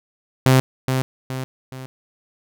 sawtooth tone with echo, 130.5 Hz, C3, 4 cents flat, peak -7 dBFS, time 0.46-0.6 s, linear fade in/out 0 ms, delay 420 ms, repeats 3, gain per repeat -7 dB, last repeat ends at 1.86 s, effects none

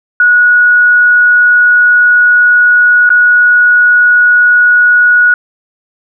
sine tone with dropouts, 1459 Hz, F#6, 25 cents flat, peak -3 dBFS, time 0.2-5.34 s, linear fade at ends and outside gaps 2 ms, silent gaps 3.092-3.102 s, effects none

